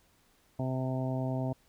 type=harmonic tone; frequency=130 Hz; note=C3; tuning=11 cents flat; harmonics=1 / 2 / 3 / 4 / 5 / 6 / 7; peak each=-32 / -35 / -44 / -44 / -38 / -46 / -46 dBFS; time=0.59-1.53 s; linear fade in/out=5 ms; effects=pink hiss -67 dBFS RMS until 1.68 s